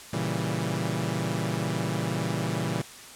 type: chord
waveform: sawtooth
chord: A# diminished seventh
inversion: none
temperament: equal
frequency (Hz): 116.54 / 138.59 / 164.81 / 196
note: A#2 / C#3 / E3 / G3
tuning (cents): 0 / 0 / 0 / 0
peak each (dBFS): -28 / -29 / -27 / -30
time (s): 0.13-2.82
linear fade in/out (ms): 5
effects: white hiss -45 dBFS RMS until 3.15 s + low-pass 10000 Hz 12 dB/octave